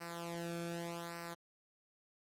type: tone with flanger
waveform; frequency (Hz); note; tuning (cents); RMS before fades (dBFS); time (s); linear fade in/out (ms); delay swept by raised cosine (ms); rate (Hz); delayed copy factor
sawtooth; 170; F3; -46; -43; 0-1.35; 20; 0.29 to 1.03; 0.84; -0.8
effects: MP3 64 kbps